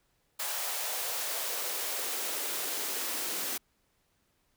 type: noise with high-pass filter sweep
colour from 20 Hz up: white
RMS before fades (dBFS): -34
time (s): 0.39-3.58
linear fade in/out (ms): 10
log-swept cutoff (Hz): 700 to 280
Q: 1.8
effects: pink hiss -73 dBFS RMS until 4.56 s